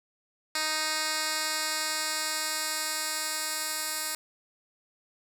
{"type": "tone with band-pass filter sweep", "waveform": "10% pulse", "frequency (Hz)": 311.1, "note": "D#4", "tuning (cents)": 0, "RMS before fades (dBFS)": -31, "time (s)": [0.55, 4.15], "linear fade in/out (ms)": 2, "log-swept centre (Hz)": [5400, 10000], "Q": 0.74, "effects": []}